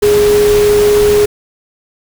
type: tone in noise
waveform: sine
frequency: 415.3 Hz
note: G#4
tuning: in tune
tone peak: -6 dBFS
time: 0.02-1.26 s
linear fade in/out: 10 ms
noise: pink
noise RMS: -19 dBFS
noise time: 0.02-1.26 s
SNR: +10 dB
effects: none